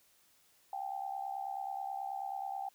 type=tone with amplitude modulation; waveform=sine; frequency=784 Hz; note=G5; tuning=in tune; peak=-33 dBFS; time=0.73-2.69 s; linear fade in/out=2 ms; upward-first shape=sine; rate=69.3 Hz; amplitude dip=80%; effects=white hiss -68 dBFS RMS until 2.74 s